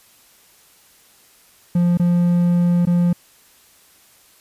triangle tone with dropouts, 174.61 Hz, F3, in tune, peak -11 dBFS, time 1.75-3.13 s, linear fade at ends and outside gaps 5 ms, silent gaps 1.974-1.996 / 2.854-2.87 s, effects white hiss -52 dBFS RMS until 4.4 s + resampled to 32000 Hz

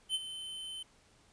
square tone with ADSR envelope, 3068 Hz, G7, 38 cents flat, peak -29 dBFS, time 0.09-0.83 s, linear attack 57 ms, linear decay 34 ms, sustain -12 dB, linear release 6 ms, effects pink hiss -65 dBFS RMS until 1.32 s + resampled to 22050 Hz

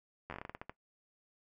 slowing click train, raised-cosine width 0.5 ms, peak -27 dBFS, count 12, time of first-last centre 0.3-0.696 s, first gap 11 ms, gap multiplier 1.22, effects noise-tail reverb RT60 0.1 s tail -17 dB re dry

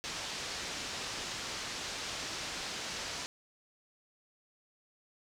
white low-pass noise, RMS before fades -40 dBFS, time 0.04-3.26 s, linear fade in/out 0 ms, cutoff 6300 Hz, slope 24 dB/octave, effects none

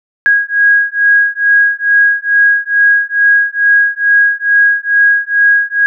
sine beating tone pair, 1644 / 1646.3 Hz, G#6 / G#6, -18 / -16 cents, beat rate 2.3 Hz, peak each -10 dBFS, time 0.26-5.86 s, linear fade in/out 0 ms, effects none

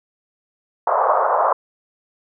white band-pass noise, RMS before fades -17 dBFS, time 0.87-1.53 s, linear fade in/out 5 ms, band 500 to 1200 Hz, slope 48 dB/octave, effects none

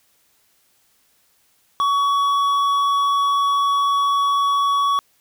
triangle tone with hard clipping, 1126 Hz, C#6, 27 cents sharp, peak -17 dBFS, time 1.8-4.99 s, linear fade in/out 0 ms, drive 10 dB, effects white hiss -61 dBFS RMS until 5.2 s

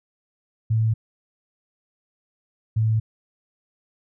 sine tone pair in turn, 111.3 / 110.47 Hz, A2 / A2, +20 / +7 cents, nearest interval unison, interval 13 cents, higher first, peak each -17 dBFS, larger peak neither, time 0.7-0.94 / 2.76-3 s, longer neither, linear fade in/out 10 ms, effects none

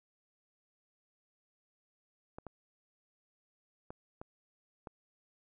clicks, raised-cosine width 1 ms, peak -30 dBFS, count 5, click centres 2.385 / 2.467 / 3.905 / 4.215 / 4.872 s, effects none

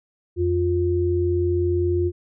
sine tone pair together, 87.31 / 352.4 Hz, F2 / F4, 0 / +16 cents, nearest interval 2 octaves, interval 2416 cents, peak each -22 / -20 dBFS, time 0.36-2.12 s, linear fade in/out 50 ms, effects none

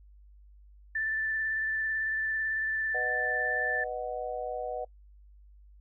sine tone with vibrato, 1764 Hz, A6, 4 cents sharp, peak -28 dBFS, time 0.95-3.84 s, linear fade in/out 5 ms, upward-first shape sine, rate 18 Hz, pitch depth 14 cents each way
sine chord, B major, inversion none, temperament just, 493.9 / 617.4 / 740.8 Hz, B4 / D#5 / F#5, 0 / -14 / +2 cents, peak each -36 / -37 / -36 dBFS, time 2.94-4.85 s, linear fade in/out 10 ms
effects noise-tail reverb RT60 0.1 s tail -24 dB re dry + added 50 Hz sine -52 dBFS peak until 5.8 s

